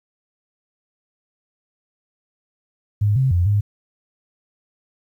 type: tone with pitch steps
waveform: sine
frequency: 103.6 / 132.3 / 88 / 102.8 Hz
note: G#2 / C3 / F2 / G#2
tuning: -4 / +20 / +14 / -17 cents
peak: -14 dBFS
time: 3.01-3.61 s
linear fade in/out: 10 ms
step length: 150 ms
effects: 9-bit